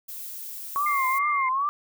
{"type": "noise", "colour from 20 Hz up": "violet", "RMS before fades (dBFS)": -37, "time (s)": [0.08, 1.19], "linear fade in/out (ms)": 10}
{"type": "tone with vibrato", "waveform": "sine", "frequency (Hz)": 1108.7, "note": "C#6", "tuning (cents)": 0, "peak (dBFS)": -22, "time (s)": [0.76, 1.69], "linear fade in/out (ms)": 0, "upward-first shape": "triangle", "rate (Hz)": 2.4, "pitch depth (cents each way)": 150}
{"type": "tone", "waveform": "sine", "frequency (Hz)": 2107, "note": "C7", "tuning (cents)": 12, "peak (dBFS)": -27, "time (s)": [0.86, 1.49], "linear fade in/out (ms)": 5}
{"effects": []}